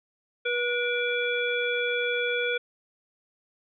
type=harmonic tone with a mistuned harmonic; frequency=484.8 Hz; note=B4; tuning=32 cents flat; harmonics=1 / 3 / 5 / 7; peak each=-28 / -30 / -30 / -34 dBFS; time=0.45-2.58 s; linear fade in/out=10 ms; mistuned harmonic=5; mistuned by=-56 cents; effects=none